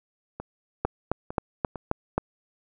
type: two click trains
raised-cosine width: 1 ms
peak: -9 / -20 dBFS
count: 6 / 4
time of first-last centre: 0.85-2.18 / 0.4-1.757 s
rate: 3.76 / 2.21 Hz
effects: none